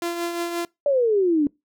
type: tone with tremolo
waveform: sawtooth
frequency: 342.8 Hz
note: F4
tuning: 32 cents flat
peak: -19 dBFS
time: 0.02-0.65 s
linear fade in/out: 2 ms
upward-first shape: triangle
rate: 5.7 Hz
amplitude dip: 50%
type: exponential sweep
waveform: sine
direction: down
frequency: 587.3 to 280.6 Hz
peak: -16 dBFS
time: 0.86-1.47 s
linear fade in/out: 2 ms
effects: noise-tail reverb RT60 0.2 s tail -24 dB re dry